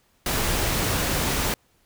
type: noise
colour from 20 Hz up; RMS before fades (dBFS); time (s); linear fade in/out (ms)
pink; -24; 0.26-1.54; 2
effects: pink hiss -64 dBFS RMS until 1.85 s